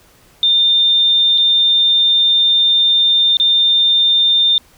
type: tone with dropouts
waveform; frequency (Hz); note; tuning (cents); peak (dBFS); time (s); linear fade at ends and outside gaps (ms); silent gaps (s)
sine; 3610; A7; +44; -9; 0.43-4.58; 1; 1.377-1.381 / 3.37-3.399
effects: pink hiss -49 dBFS RMS until 4.77 s